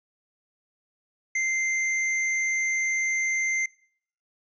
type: tone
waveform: square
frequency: 2086 Hz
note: C7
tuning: 6 cents flat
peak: -24 dBFS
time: 1.35-3.66 s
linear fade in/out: 5 ms
effects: noise-tail reverb RT60 0.6 s tail -23 dB re dry + resampled to 16000 Hz